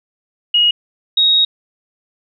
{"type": "tone pair in turn", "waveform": "sine", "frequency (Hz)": [2886, 3771], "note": ["F#7", "A#7"], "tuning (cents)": [-44, 19], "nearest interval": "perfect fourth", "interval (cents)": 463, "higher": "second", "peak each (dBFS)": -9, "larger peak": "neither", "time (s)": [[0.54, 0.71], [1.17, 1.45]], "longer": "second", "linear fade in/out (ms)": 5, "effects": []}